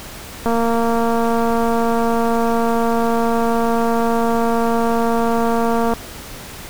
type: click train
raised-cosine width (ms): 1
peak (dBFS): -6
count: 1266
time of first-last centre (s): 0.46-5.936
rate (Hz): 231
effects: pink hiss -34 dBFS RMS until 6.69 s